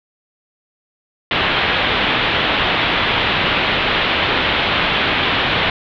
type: low-pass noise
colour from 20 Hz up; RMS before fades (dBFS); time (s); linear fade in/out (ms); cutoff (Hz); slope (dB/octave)
white; -17; 1.31-5.7; 2; 3600; 48
effects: none